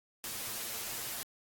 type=noise with comb filter; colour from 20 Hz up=white; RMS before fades=-39 dBFS; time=0.24-1.23 s; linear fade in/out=0 ms; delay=8.7 ms; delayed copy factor=+0.75; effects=AAC 64 kbps